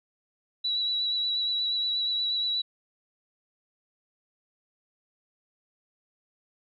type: tone with vibrato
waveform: sine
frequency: 3921 Hz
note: B7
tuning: 13 cents flat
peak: -25 dBFS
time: 0.64-2.62 s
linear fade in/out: 10 ms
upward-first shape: triangle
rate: 8.4 Hz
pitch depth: 24 cents each way
effects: none